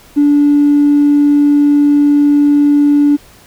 triangle tone with tanh clipping, 290 Hz, D4, 22 cents flat, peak -5 dBFS, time 0.16-3.17 s, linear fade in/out 20 ms, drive 1 dB, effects pink hiss -42 dBFS RMS until 3.46 s

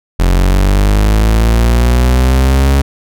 40% pulse linear sweep, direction up, 43.86 to 69.3 Hz, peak -6 dBFS, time 0.19-2.82 s, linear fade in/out 10 ms, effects none

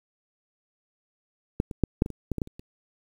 clicks, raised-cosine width 3 ms, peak -10 / -22 / -7 / -6 / -19 / -23 / -14 / -17 / -14 / -30 / -29 dBFS, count 11, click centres 1.601 / 1.712 / 1.837 / 2.021 / 2.061 / 2.103 / 2.317 / 2.383 / 2.418 / 2.474 / 2.595 s, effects 8-bit

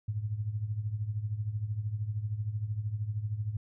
sine tone with tremolo, 106.2 Hz, G#2, 39 cents sharp, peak -27 dBFS, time 0.08-3.57 s, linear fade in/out 5 ms, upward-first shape triangle, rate 13 Hz, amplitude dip 80%, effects none

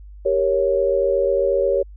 sine chord, G diminished, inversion none, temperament equal, 392 / 466.2 / 554.4 Hz, G4 / Bb4 / Db5, 0 / 0 / 0 cents, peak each -21 / -22 / -18 dBFS, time 0.25-1.83 s, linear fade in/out 10 ms, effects added 50 Hz sine -37 dBFS peak until 1.96 s

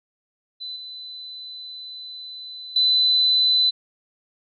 sine tone with level steps, 4011 Hz, B7, 26 cents sharp, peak -30 / -34 / -15 dBFS, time 0.6-3.71 s, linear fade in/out 20 ms, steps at 0.76 / 2.76 s, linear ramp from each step 2 ms, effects none

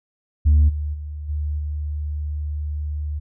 sine tone with level steps, 74.6 Hz, D2, 28 cents sharp, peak -9 / -22 / -28 / -21 / -23 dBFS, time 0.45-3.2 s, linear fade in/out 20 ms, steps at 0.68 / 0.93 / 1.28 / 1.58 s, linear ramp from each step 20 ms, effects tanh soft clip ceiling -9 dBFS

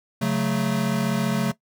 square chord, F# minor, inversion second, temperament equal, 138.59 / 185 / 220 Hz, C#3 / F#3 / A3, 0 / 0 / 0 cents, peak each -27 / -26 / -25 dBFS, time 0.21-1.52 s, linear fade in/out 10 ms, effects noise-tail reverb RT60 0.1 s tail -17 dB re dry

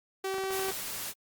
sawtooth tone, 383.9 Hz, G4, 36 cents flat, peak -27 dBFS, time 0.24-0.71 s, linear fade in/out 5 ms
clicks, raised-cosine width 0.5 ms, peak -26 dBFS, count 7, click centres 0.342 / 0.383 / 0.438 / 0.506 / 0.594 / 0.685 / 0.717 s
white noise, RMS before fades -37 dBFS, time 0.49-1.14 s, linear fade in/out 50 ms
effects Opus 48 kbps

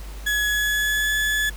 35% pulse tone with pitch glide, 1687 to 1715.5 Hz, G#6 to A6, +27 to -44 cents, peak -18 dBFS, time 0.26-1.5 s, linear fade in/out 10 ms, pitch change +29 cents, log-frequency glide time 0.49-1.11 s, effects added 50 Hz sine -33 dBFS peak until 1.56 s + pink hiss -44 dBFS RMS until 1.56 s

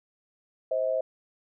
sine tone pair together, 523.3 / 639.3 Hz, C5 / D#5, 0 / +47 cents, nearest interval minor third, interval 347 cents, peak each -27 dBFS, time 0.71-1.01 s, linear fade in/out 5 ms, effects none

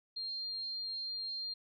sine tone, 4199 Hz, C8, 5 cents sharp, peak -37 dBFS, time 0.16-1.54 s, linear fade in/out 10 ms, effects none

